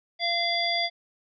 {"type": "harmonic tone with a mistuned harmonic", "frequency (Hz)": 688, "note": "F5", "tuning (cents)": -26, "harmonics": [1, 3, 5, 7], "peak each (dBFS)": [-29, -29, -29, -29], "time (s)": [0.19, 0.9], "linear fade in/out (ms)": 50, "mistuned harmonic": 7, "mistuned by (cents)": -22, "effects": []}